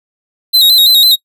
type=tone with vibrato; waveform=45% pulse; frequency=3917 Hz; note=B7; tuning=15 cents flat; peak=-4 dBFS; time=0.53-1.16 s; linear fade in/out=20 ms; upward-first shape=square; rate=6 Hz; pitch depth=61 cents each way; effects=noise-tail reverb RT60 0.1 s tail -21 dB re dry